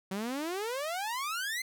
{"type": "exponential sweep", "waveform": "sawtooth", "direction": "up", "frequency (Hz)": [185.1, 2107], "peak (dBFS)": -29, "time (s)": [0.11, 1.62], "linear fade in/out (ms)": 5, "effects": []}